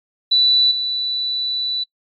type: tone with level steps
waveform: sine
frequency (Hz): 3967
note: B7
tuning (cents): +7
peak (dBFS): -11 / -19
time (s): 0.31-1.84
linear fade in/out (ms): 10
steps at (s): 0.71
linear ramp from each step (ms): 5
effects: noise-tail reverb RT60 0.1 s tail -24 dB re dry + MP3 96 kbps